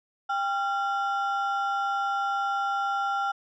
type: ring-modulated tone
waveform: triangle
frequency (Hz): 1086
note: C#6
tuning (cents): -36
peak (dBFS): -20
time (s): 0.29-3.32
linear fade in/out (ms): 10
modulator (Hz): 291
effects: resampled to 16000 Hz